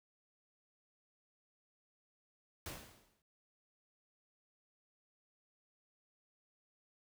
pink noise with exponential decay, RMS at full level -43 dBFS, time 2.66-3.22 s, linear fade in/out 2 ms, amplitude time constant 120 ms, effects none

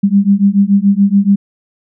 sine beating tone pair, 196 / 203 Hz, G3 / G#3, 0 / -39 cents, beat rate 7 Hz, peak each -10 dBFS, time 0.03-1.36 s, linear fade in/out 10 ms, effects none

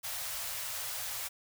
white band-stop noise, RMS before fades -38 dBFS, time 0.03-1.29 s, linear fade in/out 20 ms, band 130 to 520 Hz, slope 48 dB/octave, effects none

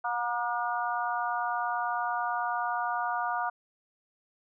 harmonic tone with a mistuned harmonic, 240.1 Hz, B3, 49 cents flat, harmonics 3 / 4 / 5 / 6, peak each -32 / -33 / -34 / -35 dBFS, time 0.04-3.5 s, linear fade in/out 10 ms, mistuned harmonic 4, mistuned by -20 cents, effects none

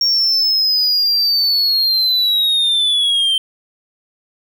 triangle linear sweep, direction down, 5550 to 3113 Hz, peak -11 dBFS, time 0.01-3.38 s, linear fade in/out 2 ms, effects none

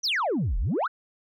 sine exponential two-way sweep, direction down then up, 6280 to 36.12 to 1631 Hz, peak -21 dBFS, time 0.03-0.88 s, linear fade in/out 20 ms, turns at 0.58 s, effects tanh soft clip ceiling -21 dBFS

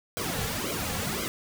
pink noise with flanger, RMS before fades -31 dBFS, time 0.17-1.28 s, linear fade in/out 0 ms, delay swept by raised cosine 1.1 to 3.3 ms, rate 1.9 Hz, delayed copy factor -0.95, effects none

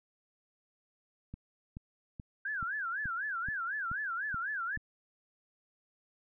click train, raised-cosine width 5 ms, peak -30 dBFS, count 9, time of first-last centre 1.34-4.773 s, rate 2.33 Hz
sine tone with vibrato, 1526 Hz, G6, 47 cents flat, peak -33 dBFS, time 2.45-4.77 s, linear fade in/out 5 ms, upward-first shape sine, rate 4 Hz, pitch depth 230 cents each way
effects none

